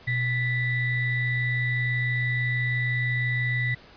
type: ring-modulated tone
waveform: triangle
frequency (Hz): 927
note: A#5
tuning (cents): -10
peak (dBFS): -18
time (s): 0.07-3.75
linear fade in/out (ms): 10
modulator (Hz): 1050
effects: pink hiss -50 dBFS RMS until 3.96 s + resampled to 11025 Hz